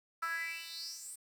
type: tone with high-pass filter sweep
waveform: 10% pulse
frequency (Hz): 331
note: E4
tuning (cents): +7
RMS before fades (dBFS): -41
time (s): 0.22-1.16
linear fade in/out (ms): 10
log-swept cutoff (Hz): 1300 to 9300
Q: 6.7
effects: 10-bit